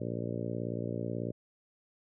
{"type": "harmonic tone", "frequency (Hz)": 58.27, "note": "A#1", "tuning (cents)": 0, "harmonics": [2, 3, 4, 5, 6, 7, 8, 9, 10], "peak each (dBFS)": [-38, -40, -41, -42, -43, -43, -44, -45, -45], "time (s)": [0, 1.32], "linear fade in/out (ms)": 10, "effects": []}